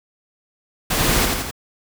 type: noise with echo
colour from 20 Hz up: pink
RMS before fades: -20 dBFS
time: 0.9-1.26 s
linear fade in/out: 10 ms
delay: 84 ms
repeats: 3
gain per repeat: -3 dB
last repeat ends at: 1.512 s
effects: none